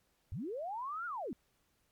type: linear two-way sweep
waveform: sine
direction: up then down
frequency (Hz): 68.1 to 1449 to 193.2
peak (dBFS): -37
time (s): 0.32-1.33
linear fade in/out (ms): 0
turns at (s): 1.06
effects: pink hiss -75 dBFS RMS until 1.91 s + MP3 96 kbps